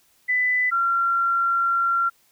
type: tone pair in turn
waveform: sine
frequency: 1997 / 1372.3 Hz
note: B6 / F6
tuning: +19 / -31 cents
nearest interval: tritone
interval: 650 cents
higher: first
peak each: -18 dBFS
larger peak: neither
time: 0.28-0.71 / 0.71-2.1 s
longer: second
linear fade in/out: 20 ms
effects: white hiss -61 dBFS RMS until 2.31 s